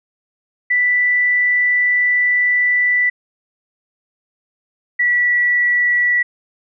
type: tone pair in turn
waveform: sine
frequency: 1975.5 / 1949.4 Hz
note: B6 / B6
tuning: 0 / -23 cents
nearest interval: unison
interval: 23 cents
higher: first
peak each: -12 dBFS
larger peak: neither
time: 0.7-3.1 / 4.99-6.23 s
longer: first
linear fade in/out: 10 ms
effects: none